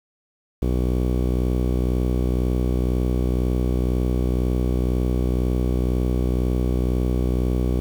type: tone with low-pass filter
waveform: sawtooth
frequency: 62 Hz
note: B1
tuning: 7 cents sharp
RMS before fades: -21 dBFS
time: 0.62-7.8 s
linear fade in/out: 0 ms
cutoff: 400 Hz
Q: 1.8
effects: 7-bit